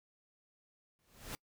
pink noise with exponential growth, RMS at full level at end -40 dBFS, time 0.99-1.35 s, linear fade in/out 0 ms, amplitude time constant 77 ms, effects noise-tail reverb RT60 0.1 s tail -26 dB re dry

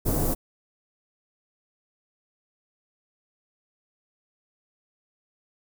pink band-stop noise, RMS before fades -24 dBFS, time 0.05-0.35 s, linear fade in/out 20 ms, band 590 to 12000 Hz, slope 12 dB/octave, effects none

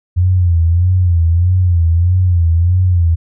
sine tone with vibrato, 87.31 Hz, F2, in tune, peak -8 dBFS, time 0.16-3.16 s, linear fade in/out 20 ms, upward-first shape sine, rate 1.6 Hz, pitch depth 96 cents each way, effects none

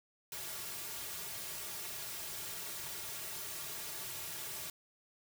white noise with comb filter, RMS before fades -43 dBFS, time 0.32-4.7 s, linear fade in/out 2 ms, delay 3.9 ms, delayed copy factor -1, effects none

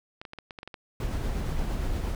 clicks, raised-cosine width 0.3 ms, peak -24 dBFS, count 9, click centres 0.215 / 0.252 / 0.334 / 0.387 / 0.508 / 0.588 / 0.631 / 0.676 / 0.742 s
brown noise with tremolo, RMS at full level -28 dBFS, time 1-2.15 s, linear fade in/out 2 ms, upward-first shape sine, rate 8.6 Hz, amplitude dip 25%
effects none

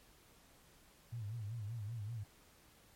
sine tone with vibrato, 110 Hz, A2, in tune, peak -40 dBFS, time 1.12-2.24 s, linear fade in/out 10 ms, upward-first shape sine, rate 5.2 Hz, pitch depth 150 cents each way, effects pink hiss -65 dBFS RMS until 2.95 s + MP3 64 kbps

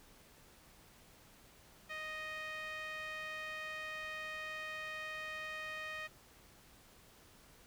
sawtooth tone with band-pass filter, 622.3 Hz, D#5, in tune, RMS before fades -44 dBFS, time 1.89-6.08 s, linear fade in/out 20 ms, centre 2100 Hz, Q 2.6, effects pink hiss -62 dBFS RMS until 7.66 s

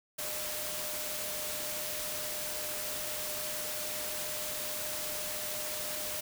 sine tone in noise, 607 Hz, D#5, 43 cents flat, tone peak -44 dBFS, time 0.18-6.21 s, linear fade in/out 10 ms, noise white, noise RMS -37 dBFS, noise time 0.18-6.21 s, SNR -10 dB, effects none

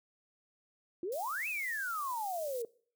sine exponential two-way sweep, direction up then down, 330 to 2659 to 444.3 Hz, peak -34 dBFS, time 1.03-2.65 s, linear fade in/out 2 ms, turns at 1.48 s
white high-pass noise, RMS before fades -48 dBFS, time 1.12-2.62 s, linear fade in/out 2 ms, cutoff 6100 Hz, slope 12 dB/octave
effects noise-tail reverb RT60 0.5 s tail -22 dB re dry

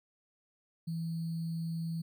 sine tone with sample-and-hold, 164.81 Hz, E3, in tune, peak -33 dBFS, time 0.87-2.02 s, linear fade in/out 10 ms, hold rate 4410 Hz, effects none

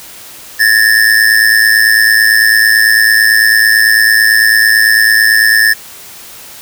square ring-modulated tone, 1760 Hz, A6, in tune, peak -3 dBFS, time 0.59-5.74 s, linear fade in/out 20 ms, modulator 54.5 Hz, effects white hiss -32 dBFS RMS until 6.61 s

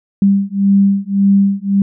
sine beating tone pair, 197 / 198.8 Hz, G3 / G3, +9 / +25 cents, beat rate 1.8 Hz, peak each -12 dBFS, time 0.22-1.82 s, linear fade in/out 2 ms, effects none

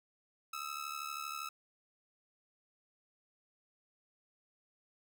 sawtooth ring-modulated tone, 1300 Hz, E6, 24 cents flat, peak -33 dBFS, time 0.53-1.49 s, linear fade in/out 5 ms, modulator 36.3 Hz, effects none

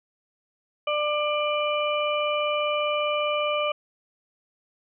harmonic tone, 595 Hz, D5, 22 cents sharp, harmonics 1 / 2 / 4 / 5, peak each -25 / -28 / -31 / -32 dBFS, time 0.87-3.72 s, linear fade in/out 5 ms, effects none

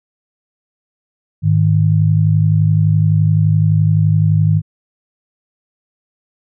sine tone pair together, 103.83 / 155.57 Hz, G#2 / D#3, 0 / 0 cents, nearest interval perfect fifth, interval 700 cents, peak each -12 dBFS, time 1.42-4.62 s, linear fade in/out 50 ms, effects none

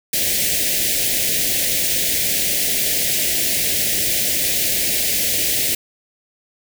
white band-stop noise, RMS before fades -19 dBFS, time 0.13-5.75 s, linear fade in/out 5 ms, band 680 to 1800 Hz, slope 48 dB/octave, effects none

